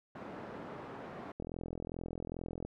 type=band-pass noise; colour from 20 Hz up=pink; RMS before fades=-46 dBFS; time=0.15-1.32 s; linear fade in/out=5 ms; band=180 to 1200 Hz; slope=12 dB/octave
type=click train; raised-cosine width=2 ms; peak=-27 dBFS; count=54; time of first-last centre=1.4-2.65 s; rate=42.4 Hz
effects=none